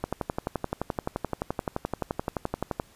click train, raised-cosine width 1 ms, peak -13 dBFS, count 33, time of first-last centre 0.04-2.799 s, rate 11.6 Hz, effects pink hiss -57 dBFS RMS until 2.95 s + resampled to 32000 Hz

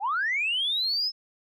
sine linear sweep, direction up, 740 to 5240 Hz, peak -23 dBFS, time 0-1.12 s, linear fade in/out 50 ms, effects tanh soft clip ceiling -19 dBFS

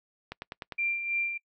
click train, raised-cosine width 0.3 ms, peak -21 dBFS, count 5, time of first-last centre 0.32-0.722 s, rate 9.94 Hz
sine tone with tremolo, 2372 Hz, D7, 17 cents sharp, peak -25 dBFS, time 0.78-1.38 s, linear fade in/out 10 ms, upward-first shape sine, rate 3.1 Hz, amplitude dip 55%
effects noise-tail reverb RT60 0.1 s tail -26 dB re dry

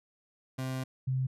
30% pulse / sine tone pair in turn, 130.5 / 130.5 Hz, C3 / C3, -4 / -4 cents, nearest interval unison, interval 0 cents, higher neither, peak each -30 / -27 dBFS, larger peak second, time 0.58-0.84 / 1.07-1.27 s, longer first, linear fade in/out 10 ms, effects resampled to 32000 Hz

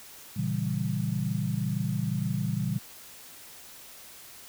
sine chord, A# diminished seventh, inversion none, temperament equal, 116.54 / 138.59 / 164.81 / 196 Hz, A#2 / C#3 / E3 / G3, 0 / 0 / 0 / 0 cents, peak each -32 dBFS, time 0.36-2.79 s, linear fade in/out 10 ms, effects white hiss -48 dBFS RMS until 4.48 s

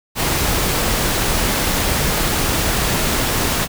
pink noise, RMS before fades -18 dBFS, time 0.15-3.68 s, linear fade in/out 50 ms, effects none

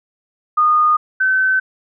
sine tone pair in turn, 1227 / 1529 Hz, D#6 / G6, -25 / -44 cents, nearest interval major third, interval 381 cents, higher second, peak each -10 / -12 dBFS, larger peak first, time 0.57-0.97 / 1.2-1.6 s, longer neither, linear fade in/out 10 ms, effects none

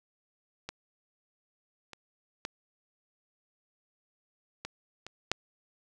clicks, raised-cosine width 0.2 ms, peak -20 / -27 / -17 / -20 / -25 / -9 dBFS, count 6, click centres 0.69 / 1.933 / 2.451 / 4.65 / 5.066 / 5.316 s, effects none

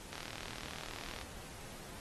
click train, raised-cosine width 0.2 ms, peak -25 dBFS, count 44, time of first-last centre 0.13-1.213 s, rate 39.7 Hz, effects pink hiss -51 dBFS RMS until 2 s + AAC 32 kbps

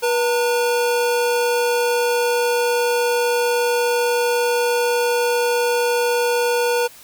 square tone pair together, 483.5 / 908.8 Hz, B4 / A#5, -37 / -44 cents, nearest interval major seventh, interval 1093 cents, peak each -18 / -24 dBFS, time 0.02-6.88 s, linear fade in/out 20 ms, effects white hiss -44 dBFS RMS until 7.03 s

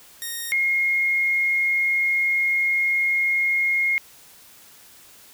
5% pulse / sine tone pair in turn, 1860 / 2146 Hz, A#6 / C7, -4 / +43 cents, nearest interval major second, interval 247 cents, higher second, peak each -18 dBFS, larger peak neither, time 0.22-0.52 / 0.52-3.98 s, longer second, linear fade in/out 0 ms, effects white hiss -49 dBFS RMS until 5.33 s

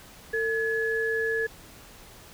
sine tone pair together, 450.3 / 1700 Hz, A4 / G#6, +40 / +40 cents, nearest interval octave + major seventh, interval 2300 cents, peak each -27 dBFS, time 0.33-1.47 s, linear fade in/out 10 ms, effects pink hiss -49 dBFS RMS until 2.33 s

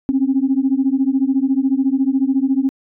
sine beating tone pair, 261.6 / 275.6 Hz, C4 / C#4, 0 / -10 cents, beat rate 14 Hz, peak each -16 dBFS, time 0.09-2.69 s, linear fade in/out 0 ms, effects tanh soft clip ceiling -6 dBFS

